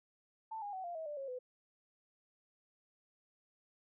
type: tone with pitch steps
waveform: sine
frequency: 886 / 817.2 / 753.7 / 695.1 / 641.1 / 591.3 / 545.4 / 503 Hz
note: A5 / G#5 / F#5 / F5 / E5 / D5 / C#5 / B4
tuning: +12 / -28 / +32 / -8 / -48 / +12 / -28 / +32 cents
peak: -40 dBFS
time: 0.51-1.39 s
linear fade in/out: 10 ms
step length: 110 ms
effects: none